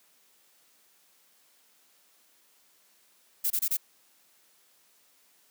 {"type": "noise bursts", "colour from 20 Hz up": "violet", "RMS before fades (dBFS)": -27, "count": 4, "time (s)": [3.44, 3.771], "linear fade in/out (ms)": 10, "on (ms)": 64, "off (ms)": 25, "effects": ["white hiss -64 dBFS RMS until 5.5 s", "high-pass 200 Hz 12 dB/octave"]}